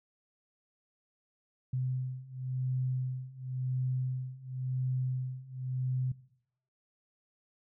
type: beating tone pair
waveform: sine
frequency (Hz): 128 / 128.94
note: C3 / C3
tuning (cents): -38 / -25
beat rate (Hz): 0.94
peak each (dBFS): -36 / -34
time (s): 1.73-6.12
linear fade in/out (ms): 5
effects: noise-tail reverb RT60 0.7 s tail -19 dB re dry